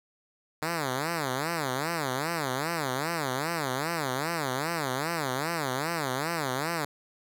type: tone with vibrato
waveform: 5% pulse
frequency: 147.5 Hz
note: D3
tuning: 8 cents sharp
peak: -17 dBFS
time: 0.62-6.85 s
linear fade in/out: 5 ms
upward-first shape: sine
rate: 2.5 Hz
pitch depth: 260 cents each way
effects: none